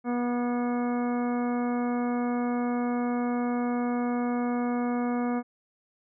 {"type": "harmonic tone", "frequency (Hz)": 242.7, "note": "B3", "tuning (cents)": -30, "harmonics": [1, 2, 3, 4, 5, 6, 7, 9], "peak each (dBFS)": [-26, -34, -35, -41, -40, -46, -48, -46], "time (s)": [0.04, 5.43], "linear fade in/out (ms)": 50, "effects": []}